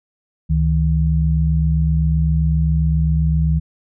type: tone pair together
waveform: sine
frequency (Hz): 70.38 / 158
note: C#2 / D#3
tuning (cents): +27 / +27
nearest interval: octave + major second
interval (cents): 1400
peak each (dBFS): -16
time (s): 0.49-3.6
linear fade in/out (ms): 20
effects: none